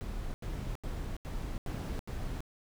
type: noise bursts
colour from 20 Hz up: brown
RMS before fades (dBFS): -37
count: 6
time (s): 0.01-2.405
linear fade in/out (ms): 0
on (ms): 330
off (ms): 83
effects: none